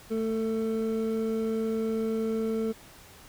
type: tone pair together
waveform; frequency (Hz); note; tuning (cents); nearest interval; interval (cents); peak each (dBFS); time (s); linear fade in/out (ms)
triangle; 221.7 / 446; A3 / A4; +13 / +23; octave; 1210; -27; 0.1-2.73; 20
effects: pink hiss -51 dBFS RMS until 3.28 s